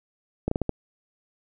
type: slowing click train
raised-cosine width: 2 ms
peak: -11 dBFS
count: 5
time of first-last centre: 0.48-0.693 s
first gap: 34 ms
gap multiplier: 1.31
effects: none